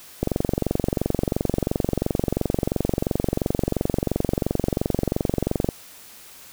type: click train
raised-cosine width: 2 ms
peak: -7 dBFS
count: 126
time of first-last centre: 0.23-5.689 s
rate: 22.9 Hz
effects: white hiss -45 dBFS RMS until 6.52 s